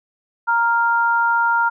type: tone pair together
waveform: sine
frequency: 933.3 / 1396.9 Hz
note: A#5 / F6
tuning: +2 / 0 cents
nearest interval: perfect fifth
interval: 698 cents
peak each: -17 dBFS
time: 0.47-1.7 s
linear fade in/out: 20 ms
effects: none